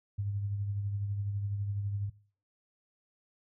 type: tone with tremolo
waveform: sine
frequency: 101 Hz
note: G#2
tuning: 48 cents flat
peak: -29 dBFS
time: 0.18-2.1 s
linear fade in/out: 10 ms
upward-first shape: triangle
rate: 12 Hz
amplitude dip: 45%
effects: noise-tail reverb RT60 0.4 s tail -18 dB re dry